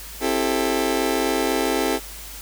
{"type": "chord", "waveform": "30% pulse", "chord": "A minor seventh", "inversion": "first", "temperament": "just", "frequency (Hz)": [264, 330, 396, 440], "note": ["C4", "E4", "G4", "A4"], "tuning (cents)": [16, 2, 18, 0], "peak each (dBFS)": -23, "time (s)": [0.2, 2], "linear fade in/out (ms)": 50, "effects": ["added 50 Hz sine -40 dBFS peak until 2.41 s", "white hiss -38 dBFS RMS until 2.41 s"]}